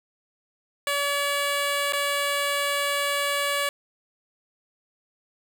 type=tone with dropouts; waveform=10% pulse; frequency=570 Hz; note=C#5; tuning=48 cents sharp; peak=-15 dBFS; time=0.87-3.69 s; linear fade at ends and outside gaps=1 ms; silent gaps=1.924-1.933 s; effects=none